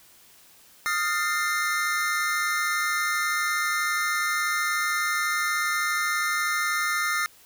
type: chord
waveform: square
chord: F dominant seventh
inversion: third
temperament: equal with one note detuned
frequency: 1244.5 / 1396.9 / 1798 / 2093 Hz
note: Eb6 / F6 / A6 / C7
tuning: 0 / 0 / +37 / 0 cents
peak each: -30 dBFS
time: 0.86-7.26 s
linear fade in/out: 0 ms
effects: white hiss -54 dBFS RMS until 7.45 s